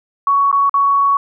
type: tone with dropouts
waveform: sine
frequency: 1118 Hz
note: C#6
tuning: 14 cents sharp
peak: -10 dBFS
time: 0.27-1.17 s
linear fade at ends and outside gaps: 2 ms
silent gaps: 0.515-0.527 / 0.695-0.741 s
effects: none